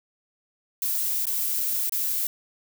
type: noise with dropouts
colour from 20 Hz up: violet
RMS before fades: -26 dBFS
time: 0.82-2.27 s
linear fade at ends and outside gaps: 2 ms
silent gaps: 1.255-1.268 / 1.895-1.922 s
effects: none